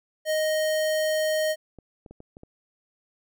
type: tone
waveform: square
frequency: 622.3 Hz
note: D#5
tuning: in tune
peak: -23 dBFS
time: 0.25-1.56 s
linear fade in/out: 50 ms
type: clicks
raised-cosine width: 2 ms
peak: -31 dBFS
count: 6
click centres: 1.787 / 2.062 / 2.11 / 2.204 / 2.369 / 2.434 s
effects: none